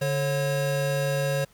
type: tone pair together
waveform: square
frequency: 144.35 / 545 Hz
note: D3 / C#5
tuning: -30 / -29 cents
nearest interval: octave + major seventh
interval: 2301 cents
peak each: -27 dBFS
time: 0.01-1.45 s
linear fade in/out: 10 ms
effects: pink hiss -59 dBFS RMS until 1.53 s